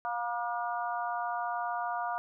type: harmonic tone with a mistuned harmonic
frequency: 239 Hz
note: A#3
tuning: 43 cents sharp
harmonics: 3 / 4 / 5 / 6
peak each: -34 / -36 / -38 / -40 dBFS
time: 0.05-2.18 s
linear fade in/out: 0 ms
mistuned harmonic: 3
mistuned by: -19 cents
effects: none